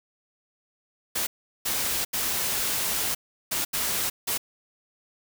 white noise bursts at uneven times, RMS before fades -27 dBFS, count 6, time 1.15-1.27 / 1.65-2.05 / 2.13-3.15 / 3.51-3.65 / 3.73-4.1 / 4.27-4.38 s, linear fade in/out 10 ms, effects none

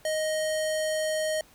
square tone with low-pass filter, 624 Hz, D#5, 5 cents sharp, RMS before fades -28 dBFS, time 0.05-1.41 s, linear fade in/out 2 ms, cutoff 9900 Hz, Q 1.7, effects pink hiss -57 dBFS RMS until 1.54 s

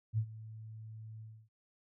sine tone with ADSR envelope, 110 Hz, A2, in tune, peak -27 dBFS, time 0.13-1.49 s, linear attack 49 ms, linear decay 73 ms, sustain -18 dB, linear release 280 ms, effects none

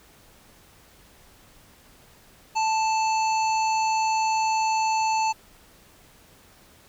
harmonic tone with a mistuned harmonic, 880 Hz, A5, in tune, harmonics 1 / 3 / 5 / 7 / 8, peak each -21 / -31 / -35 / -38 / -39 dBFS, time 2.55-5.33 s, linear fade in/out 20 ms, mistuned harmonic 8, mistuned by +16 cents, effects pink hiss -54 dBFS RMS until 6.88 s

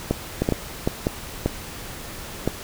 clicks, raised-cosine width 2 ms, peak -6 dBFS, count 8, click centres 0.11 / 0.42 / 0.489 / 0.523 / 0.875 / 1.069 / 1.46 / 2.476 s, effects pink hiss -36 dBFS RMS until 2.63 s

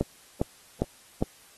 click train, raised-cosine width 2 ms, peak -10 dBFS, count 4, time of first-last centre 0.01-1.225 s, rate 2.47 Hz, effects white hiss -55 dBFS RMS until 1.57 s + AAC 32 kbps

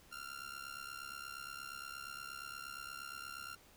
sawtooth tone with amplitude modulation, 1387 Hz, F6, 12 cents flat, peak -38 dBFS, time 0.11-3.56 s, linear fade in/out 20 ms, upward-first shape sine, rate 68.5 Hz, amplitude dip 85%, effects pink hiss -63 dBFS RMS until 3.76 s

